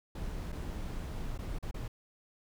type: noise with dropouts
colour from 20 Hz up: brown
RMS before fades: -38 dBFS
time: 0.15-1.88 s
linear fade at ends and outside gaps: 5 ms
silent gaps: 0.521-0.525 / 1.378-1.388 / 1.587-1.626 / 1.712-1.742 s
effects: none